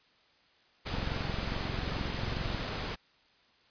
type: noise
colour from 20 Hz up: pink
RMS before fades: -36 dBFS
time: 0.85-2.96 s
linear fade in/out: 20 ms
type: click train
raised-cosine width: 5 ms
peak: -24 dBFS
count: 37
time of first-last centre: 0.94-2.547 s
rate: 22.4 Hz
effects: white hiss -65 dBFS RMS until 3.7 s + resampled to 11025 Hz